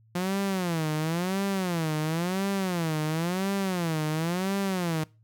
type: tone with vibrato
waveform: sawtooth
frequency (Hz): 174.3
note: F3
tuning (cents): -3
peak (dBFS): -22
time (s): 0.15-5.04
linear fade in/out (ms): 5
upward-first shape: sine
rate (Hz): 0.96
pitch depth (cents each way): 220
effects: noise-tail reverb RT60 0.3 s tail -23 dB re dry + added 111 Hz sine -57 dBFS peak until 5.23 s